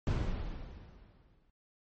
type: noise with exponential decay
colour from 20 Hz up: brown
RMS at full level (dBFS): -29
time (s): 0.07-1.5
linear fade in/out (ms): 0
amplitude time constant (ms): 310
effects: low-pass 5000 Hz 12 dB/octave + MP3 32 kbps